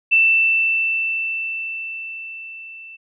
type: tone with level ramp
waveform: sine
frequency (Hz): 2666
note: E7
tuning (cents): +19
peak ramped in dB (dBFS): -10 to -36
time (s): 0.11-2.97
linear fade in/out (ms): 20
effects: none